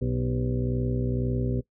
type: harmonic tone with a mistuned harmonic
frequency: 62 Hz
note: B1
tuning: 7 cents sharp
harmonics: 1 / 2 / 3 / 4 / 5 / 6 / 8 / 9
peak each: -31 / -27 / -40 / -31 / -42 / -34 / -37 / -45 dBFS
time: 0.01-1.61 s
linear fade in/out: 10 ms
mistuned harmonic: 6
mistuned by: +82 cents
effects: noise-tail reverb RT60 0.1 s tail -19 dB re dry